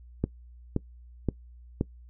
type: click train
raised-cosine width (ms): 3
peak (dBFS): -12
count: 4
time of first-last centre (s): 0.24-1.811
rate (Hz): 1.91
effects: noise-tail reverb RT60 0.1 s tail -21 dB re dry + added 60 Hz sine -47 dBFS peak until 2.09 s